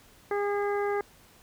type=harmonic tone; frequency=407.2 Hz; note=G#4; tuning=34 cents flat; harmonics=1 / 2 / 3 / 4 / 5; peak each=-27 / -33 / -37 / -39 / -41 dBFS; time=0.31-1.01 s; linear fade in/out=2 ms; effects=pink hiss -57 dBFS RMS until 1.42 s